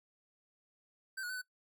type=tone with pitch steps; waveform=square; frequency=1551 / 1455 / 1515 / 1497 Hz; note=G6 / F#6 / F#6 / F#6; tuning=-19 / -29 / +40 / +20 cents; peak=-39 dBFS; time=1.17-1.418 s; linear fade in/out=10 ms; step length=62 ms; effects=noise-tail reverb RT60 0.1 s tail -21 dB re dry